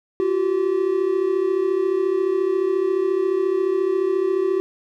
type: tone pair together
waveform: triangle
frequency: 349.2 / 383.5 Hz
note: F4 / G4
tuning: 0 / -38 cents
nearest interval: major second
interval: 162 cents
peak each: -21 / -17 dBFS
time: 0.2-4.6 s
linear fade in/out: 0 ms
effects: none